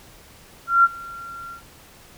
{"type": "tone with ADSR envelope", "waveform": "sine", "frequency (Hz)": 1375, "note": "F6", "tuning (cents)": -27, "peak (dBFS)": -9, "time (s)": [0.67, 1.62], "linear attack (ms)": 170, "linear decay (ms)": 35, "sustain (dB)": -24, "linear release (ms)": 100, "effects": ["pink hiss -48 dBFS RMS until 2.17 s"]}